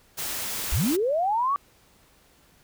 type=noise; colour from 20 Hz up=white; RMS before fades=-31 dBFS; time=0.17-0.97 s; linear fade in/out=20 ms
type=linear sweep; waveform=sine; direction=up; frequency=41.2 to 1166 Hz; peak=-21 dBFS; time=0.72-1.56 s; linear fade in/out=0 ms
effects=pink hiss -59 dBFS RMS until 2.63 s